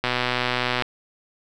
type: click train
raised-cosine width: 0.3 ms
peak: -6 dBFS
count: 98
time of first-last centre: 0.04-0.822 s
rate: 124 Hz
effects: none